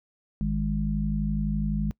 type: harmonic tone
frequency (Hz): 51.91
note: G#1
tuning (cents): 0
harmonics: 1 / 3 / 4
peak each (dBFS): -28 / -29 / -28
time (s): 0.41-1.91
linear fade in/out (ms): 0
effects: noise-tail reverb RT60 0.1 s tail -23 dB re dry